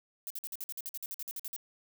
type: noise bursts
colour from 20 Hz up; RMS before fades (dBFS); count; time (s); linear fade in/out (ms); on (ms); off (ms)
violet; -39; 16; 0.27-1.563; 0; 33; 51
effects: none